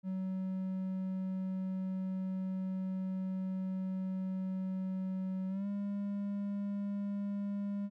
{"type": "tone with pitch glide", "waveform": "triangle", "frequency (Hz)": [188.1, 201.6], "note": ["F#3", "G3"], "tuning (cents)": [29, 49], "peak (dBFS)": -32, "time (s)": [0.03, 7.9], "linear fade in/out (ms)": 50, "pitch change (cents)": 120, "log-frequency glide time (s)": [5.48, 5.67], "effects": []}